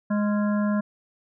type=harmonic tone with a mistuned harmonic; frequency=207.7 Hz; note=G#3; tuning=in tune; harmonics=1 / 3 / 5 / 7 / 8; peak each=-21 / -31 / -35 / -38 / -39 dBFS; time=0.1-0.81 s; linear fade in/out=10 ms; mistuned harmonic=7; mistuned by=-83 cents; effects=none